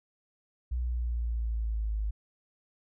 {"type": "linear sweep", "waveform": "sine", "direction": "down", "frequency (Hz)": [61.74, 51.91], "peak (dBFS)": -28, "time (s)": [0.71, 2.11], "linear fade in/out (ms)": 10, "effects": []}